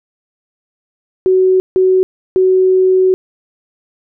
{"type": "tone bursts at uneven times", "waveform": "sine", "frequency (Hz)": 373.8, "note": "F#4", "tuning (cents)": 18, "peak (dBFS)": -7, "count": 3, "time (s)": [[1.26, 1.6], [1.76, 2.03], [2.36, 3.14]], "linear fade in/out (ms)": 0, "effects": []}